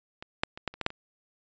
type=clicks; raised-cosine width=0.3 ms; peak=-24 / -8 / -25 / -13 / -28 / -16 / -8 / -26 dBFS; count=8; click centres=0.225 / 0.435 / 0.575 / 0.677 / 0.74 / 0.813 / 0.864 / 0.904 s; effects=resampled to 16000 Hz